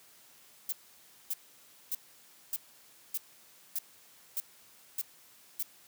violet noise bursts, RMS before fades -33 dBFS, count 9, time 0.69-5.627 s, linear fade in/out 2 ms, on 33 ms, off 580 ms, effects white hiss -59 dBFS RMS until 5.87 s + high-pass 100 Hz 12 dB/octave

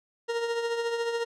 40% pulse tone with tremolo, 466.2 Hz, A#4, in tune, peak -24 dBFS, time 0.28-1.25 s, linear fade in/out 20 ms, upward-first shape triangle, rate 14 Hz, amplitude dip 55%, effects low-pass 6000 Hz 12 dB/octave

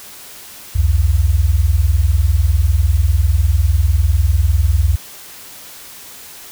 sine tone pair together, 65.41 / 85.41 Hz, C2 / F2, 0 / -38 cents, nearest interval perfect fourth, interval 462 cents, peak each -13 dBFS, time 0.75-4.96 s, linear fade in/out 10 ms, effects white hiss -36 dBFS RMS until 6.51 s

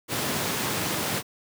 pink high-pass noise, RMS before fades -28 dBFS, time 0.08-1.23 s, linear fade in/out 50 ms, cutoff 110 Hz, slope 24 dB/octave, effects none

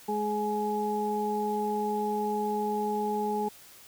harmonic tone, 210 Hz, G#3, 19 cents sharp, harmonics 1 / 2 / 4, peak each -33 / -31 / -30 dBFS, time 0.08-3.49 s, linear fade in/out 10 ms, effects white hiss -52 dBFS RMS until 3.87 s

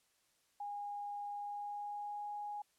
sine tone with pitch glide, 818 to 827.5 Hz, G#5 to G#5, -26 to -6 cents, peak -40 dBFS, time 0.6-2.62 s, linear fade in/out 5 ms, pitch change +20 cents, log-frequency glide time 1.3-2.29 s, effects white hiss -75 dBFS RMS until 2.78 s + low-pass 11000 Hz 12 dB/octave

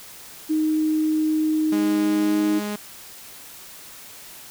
sine tone, 311.1 Hz, D#4, in tune, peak -18 dBFS, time 0.49-2.6 s, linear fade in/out 20 ms
sawtooth tone with pitch glide, 206 to 207.9 Hz, G#3 to G#3, -14 to +2 cents, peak -22 dBFS, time 1.72-2.76 s, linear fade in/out 5 ms, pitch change +16 cents, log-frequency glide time 2.13-2.39 s
effects white hiss -42 dBFS RMS until 4.5 s

